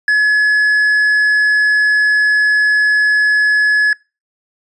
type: tone with hard clipping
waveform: sine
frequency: 1700 Hz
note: G#6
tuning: 40 cents sharp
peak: -10 dBFS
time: 0.08-3.93 s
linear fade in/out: 2 ms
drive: 3 dB
effects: noise-tail reverb RT60 0.3 s tail -26 dB re dry + resampled to 24000 Hz